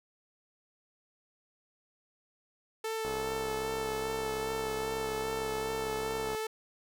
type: tone with vibrato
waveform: sawtooth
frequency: 440 Hz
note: A4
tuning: in tune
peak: -29 dBFS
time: 2.84-6.47 s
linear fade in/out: 5 ms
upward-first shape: sine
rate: 2.5 Hz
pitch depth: 19 cents each way
type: click train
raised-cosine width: 1 ms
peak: -25 dBFS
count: 221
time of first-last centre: 3.05-6.348 s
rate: 66.7 Hz
effects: none